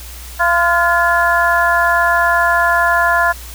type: harmonic tone with a mistuned harmonic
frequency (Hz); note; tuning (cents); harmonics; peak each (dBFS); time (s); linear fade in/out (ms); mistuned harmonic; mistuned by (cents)
342.8; F4; -32; 2 / 3 / 4 / 5; -16 / -16 / -16 / -16; 0.39-3.33; 20; 4; +44
effects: added 60 Hz sine -31 dBFS peak until 3.54 s + white hiss -35 dBFS RMS until 3.54 s